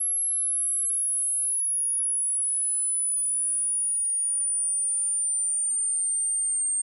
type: exponential sweep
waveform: sine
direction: down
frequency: 11160 to 8640 Hz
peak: -23 dBFS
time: 0-6.82 s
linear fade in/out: 10 ms
effects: none